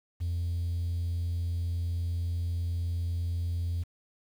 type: tone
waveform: triangle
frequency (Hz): 85.9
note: F2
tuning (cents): -28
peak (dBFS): -25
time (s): 0.2-3.84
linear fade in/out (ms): 20
effects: tanh soft clip ceiling -24 dBFS + 9-bit